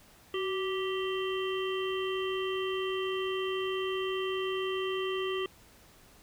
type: harmonic tone with a mistuned harmonic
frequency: 390.5 Hz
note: G4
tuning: 7 cents flat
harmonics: 1 / 3 / 5 / 7 / 8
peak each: -31 / -39 / -43 / -42 / -40 dBFS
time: 0.34-5.46 s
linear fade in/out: 2 ms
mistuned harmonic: 1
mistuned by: -60 cents
effects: pink hiss -58 dBFS RMS until 6.22 s